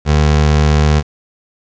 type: tone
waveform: 25% pulse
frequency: 75.2 Hz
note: D2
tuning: 42 cents sharp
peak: -5 dBFS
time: 0.05-1.03 s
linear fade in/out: 50 ms
effects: resampled to 16000 Hz + 7-bit